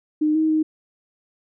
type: tone with pitch steps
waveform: sine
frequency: 305.4 / 315.2 / 312.2 Hz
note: D#4 / D#4 / D#4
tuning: -32 / +23 / +6 cents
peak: -16 dBFS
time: 0.21-0.63 s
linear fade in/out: 10 ms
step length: 140 ms
effects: none